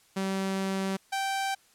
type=tone pair in turn; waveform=sawtooth; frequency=192.6 / 779.8 Hz; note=G3 / G5; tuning=-30 / -9 cents; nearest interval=2 octaves; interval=2421 cents; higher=second; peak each=-24 dBFS; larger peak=neither; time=0.16-0.97 / 1.12-1.55 s; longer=first; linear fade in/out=10 ms; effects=white hiss -62 dBFS RMS until 1.74 s + low-pass 11000 Hz 12 dB/octave